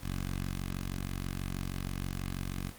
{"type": "tone with notch filter", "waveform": "10% pulse", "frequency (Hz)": 46.25, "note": "F#1", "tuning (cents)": 0, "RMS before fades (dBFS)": -35, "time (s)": [0.01, 2.73], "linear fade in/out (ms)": 50, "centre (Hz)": 550, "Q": 0.6, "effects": ["pink hiss -51 dBFS RMS until 2.78 s", "Opus 24 kbps"]}